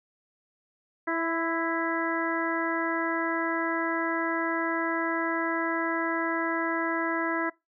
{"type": "harmonic tone with a mistuned harmonic", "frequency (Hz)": 330, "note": "E4", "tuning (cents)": 2, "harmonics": [1, 2, 3, 4, 5, 6], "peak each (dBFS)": [-30, -33, -34, -34, -33, -35], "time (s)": [1.07, 7.5], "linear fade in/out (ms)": 10, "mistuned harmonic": 3, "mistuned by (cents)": 18, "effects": ["noise-tail reverb RT60 0.2 s tail -22 dB re dry"]}